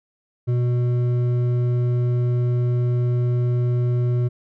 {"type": "tone with hard clipping", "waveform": "triangle", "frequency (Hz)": 122.3, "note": "B2", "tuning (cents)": -16, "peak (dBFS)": -19, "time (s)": [0.47, 4.29], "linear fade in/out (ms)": 20, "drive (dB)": 11, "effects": []}